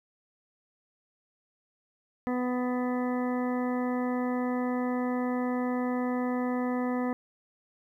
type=harmonic tone; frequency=249.1 Hz; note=B3; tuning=15 cents sharp; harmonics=1 / 2 / 3 / 4 / 5 / 7 / 8; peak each=-28 / -34 / -38 / -40 / -42 / -45 / -46 dBFS; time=2.27-7.13 s; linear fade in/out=0 ms; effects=11-bit